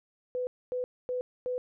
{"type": "tone bursts", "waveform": "sine", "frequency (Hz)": 500, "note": "B4", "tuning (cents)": 21, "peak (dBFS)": -29, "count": 4, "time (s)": [0.35, 1.58], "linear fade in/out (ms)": 0, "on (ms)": 120, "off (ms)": 250, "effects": []}